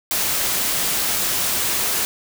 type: noise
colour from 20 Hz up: white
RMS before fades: -21 dBFS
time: 0.11-2.05 s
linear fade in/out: 0 ms
effects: none